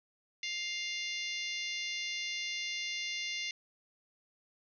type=harmonic tone; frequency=700 Hz; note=F5; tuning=4 cents sharp; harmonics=3 / 4 / 5 / 6 / 7 / 8 / 9; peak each=-39 / -41 / -43 / -45 / -46 / -47 / -48 dBFS; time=0.43-3.51 s; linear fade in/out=2 ms; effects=none